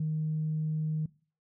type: tone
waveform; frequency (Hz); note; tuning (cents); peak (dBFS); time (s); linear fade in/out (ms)
sine; 155.56; D#3; 0; -27; 0-1.06; 5
effects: noise-tail reverb RT60 0.4 s tail -21 dB re dry + tanh soft clip ceiling -23 dBFS